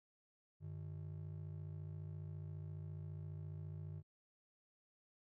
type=ring-modulated tone; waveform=triangle; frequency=122.9 Hz; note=B2; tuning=8 cents flat; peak=-40 dBFS; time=0.6-4.03 s; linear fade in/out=50 ms; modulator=27.3 Hz; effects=none